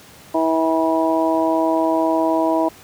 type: harmonic tone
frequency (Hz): 161.9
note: E3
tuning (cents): -31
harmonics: 2 / 3 / 4 / 5 / 6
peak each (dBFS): -19 / -28 / -19 / -27 / -22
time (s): 0.34-2.69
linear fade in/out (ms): 10
effects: pink hiss -44 dBFS RMS until 2.83 s + high-pass 80 Hz 12 dB/octave